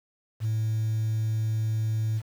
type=tone; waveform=sine; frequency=110 Hz; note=A2; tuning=in tune; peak=-22 dBFS; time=0.4-2.22 s; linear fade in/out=50 ms; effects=tanh soft clip ceiling -22 dBFS + 8-bit